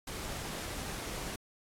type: noise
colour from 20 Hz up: pink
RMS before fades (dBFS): -40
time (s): 0.07-1.36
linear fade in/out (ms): 5
effects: low-pass 12000 Hz 12 dB/octave + AAC 64 kbps